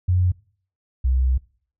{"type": "tone pair in turn", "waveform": "sine", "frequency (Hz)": [90.6, 64.06], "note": ["F#2", "C2"], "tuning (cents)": [-36, -36], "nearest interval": "tritone", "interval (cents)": 600, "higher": "first", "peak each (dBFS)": [-15, -16], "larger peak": "first", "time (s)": [[0.08, 0.32], [1.04, 1.38]], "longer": "second", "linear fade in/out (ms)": 10, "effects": ["noise-tail reverb RT60 0.5 s tail -22 dB re dry"]}